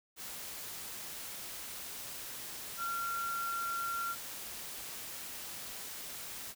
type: tone in noise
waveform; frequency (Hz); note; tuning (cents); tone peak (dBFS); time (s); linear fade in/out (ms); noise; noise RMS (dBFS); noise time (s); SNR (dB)
sine; 1375; F6; -27; -34; 2.77-4.16; 50; white; -44; 0.16-6.55; +7
effects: none